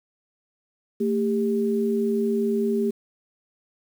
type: tone pair together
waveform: sine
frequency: 224.4 / 399.5 Hz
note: A3 / G4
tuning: +34 / +33 cents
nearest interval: minor seventh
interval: 999 cents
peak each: -23 dBFS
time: 1-2.91 s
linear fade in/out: 10 ms
effects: 8-bit